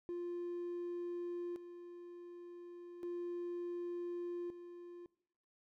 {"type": "tone with tremolo", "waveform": "triangle", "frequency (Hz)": 349.3, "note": "F4", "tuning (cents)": 0, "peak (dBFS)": -36, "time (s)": [0.09, 5.06], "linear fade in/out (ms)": 0, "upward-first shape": "square", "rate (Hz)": 0.34, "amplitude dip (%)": 70, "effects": ["noise-tail reverb RT60 0.8 s tail -22 dB re dry", "tanh soft clip ceiling -34 dBFS"]}